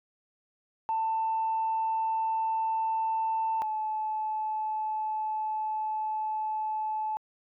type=tone pair in turn; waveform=sine; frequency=890 / 865.2 Hz; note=A5 / A5; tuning=+20 / -29 cents; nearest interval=unison; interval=49 cents; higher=first; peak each=-25 / -28 dBFS; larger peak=first; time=0.89-3.62 / 3.62-7.17 s; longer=second; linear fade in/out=0 ms; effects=tanh soft clip ceiling -21 dBFS